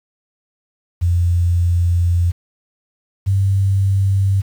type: tone pair in turn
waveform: sine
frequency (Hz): 86.9 / 97.37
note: F2 / G2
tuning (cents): -8 / -11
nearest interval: major second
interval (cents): 197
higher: second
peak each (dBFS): -12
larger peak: neither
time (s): 1.01-2.32 / 3.26-4.42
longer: first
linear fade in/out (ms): 20
effects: 7-bit